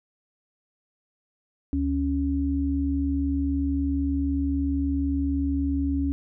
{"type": "tone pair together", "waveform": "sine", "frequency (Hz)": [73.34, 277.2], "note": ["D2", "C#4"], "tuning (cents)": [-2, 0], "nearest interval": "octave + major seventh", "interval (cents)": 2302, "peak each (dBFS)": [-26, -24], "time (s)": [1.73, 6.12], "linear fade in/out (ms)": 0, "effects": []}